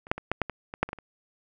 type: clicks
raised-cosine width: 0.5 ms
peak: -29 / -7 / -21 / -10 / -9 / -18 / -21 / -7 / -23 / -18 / -29 dBFS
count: 11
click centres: 0.069 / 0.115 / 0.18 / 0.316 / 0.417 / 0.497 / 0.739 / 0.83 / 0.89 / 0.931 / 0.987 s
effects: none